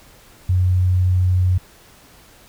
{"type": "tone", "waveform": "sine", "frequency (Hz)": 91.3, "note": "F#2", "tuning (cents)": -23, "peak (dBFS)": -13, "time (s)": [0.49, 1.58], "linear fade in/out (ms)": 5, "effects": ["pink hiss -48 dBFS RMS until 2.48 s"]}